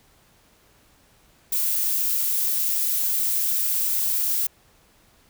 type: noise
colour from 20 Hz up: violet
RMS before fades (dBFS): -23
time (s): 1.52-4.47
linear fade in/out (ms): 5
effects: pink hiss -58 dBFS RMS until 5.29 s